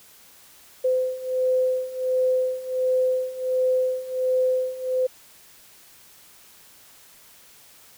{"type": "beating tone pair", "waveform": "sine", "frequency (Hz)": [511, 512.4], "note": ["C5", "C5"], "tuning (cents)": [-41, -36], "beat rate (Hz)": 1.4, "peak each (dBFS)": [-25, -22], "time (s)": [0.84, 5.07], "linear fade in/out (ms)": 10, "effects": ["white hiss -51 dBFS RMS until 7.97 s"]}